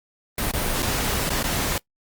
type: noise with dropouts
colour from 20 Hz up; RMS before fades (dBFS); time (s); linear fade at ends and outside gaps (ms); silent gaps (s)
pink; -24; 0.38-1.78; 2; 0.514-0.536 / 0.823-0.827 / 1.293-1.303 / 1.429-1.44
effects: noise-tail reverb RT60 0.1 s tail -23 dB re dry + Opus 32 kbps